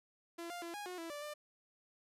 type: tone with pitch steps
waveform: sawtooth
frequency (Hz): 338.9 / 700 / 339.1 / 824 / 362.2 / 331.6 / 585 / 596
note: E4 / F5 / E4 / G#5 / F#4 / E4 / D5 / D5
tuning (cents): +48 / +4 / +49 / -14 / -37 / +10 / -7 / +25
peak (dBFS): -39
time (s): 0.38-1.34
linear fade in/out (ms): 10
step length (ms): 120
effects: resampled to 32000 Hz